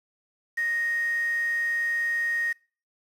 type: tone with quantisation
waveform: sine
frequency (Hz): 1864.7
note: A#6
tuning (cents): 0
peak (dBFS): -24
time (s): 0.57-2.53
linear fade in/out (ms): 10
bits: 7
effects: noise-tail reverb RT60 0.4 s tail -24 dB re dry + low-pass 12000 Hz 12 dB/octave